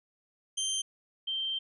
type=tone pair in turn; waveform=20% pulse / sine; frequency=3139 / 3139 Hz; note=G7 / G7; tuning=+2 / +2 cents; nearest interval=unison; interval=0 cents; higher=neither; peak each=-24 / -30 dBFS; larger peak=first; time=0.57-0.82 / 1.27-1.59 s; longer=second; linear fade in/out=10 ms; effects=resampled to 24000 Hz